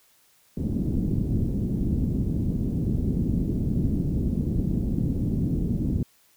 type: low-pass noise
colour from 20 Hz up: white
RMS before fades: -25 dBFS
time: 0.57-6.03 s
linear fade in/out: 2 ms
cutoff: 260 Hz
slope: 24 dB/octave
effects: white hiss -61 dBFS RMS until 6.36 s